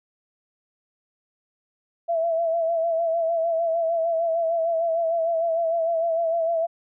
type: tone with vibrato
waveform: sine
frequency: 664 Hz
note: E5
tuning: 12 cents sharp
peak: -20 dBFS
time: 2.08-6.67 s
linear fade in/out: 20 ms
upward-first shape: sine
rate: 6.6 Hz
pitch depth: 47 cents each way
effects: none